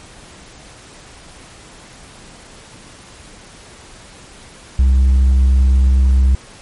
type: tone with hard clipping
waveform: triangle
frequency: 65.41 Hz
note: C2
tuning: in tune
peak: -7 dBFS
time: 4.79-6.35 s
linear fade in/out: 0 ms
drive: 1 dB
effects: pink hiss -40 dBFS RMS until 6.61 s + MP3 48 kbps